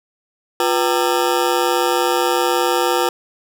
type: ring-modulated tone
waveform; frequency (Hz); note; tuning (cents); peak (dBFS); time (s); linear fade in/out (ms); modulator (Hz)
20% pulse; 423.4; G#4; +33; -7; 0.6-3.09; 2; 69.5
effects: none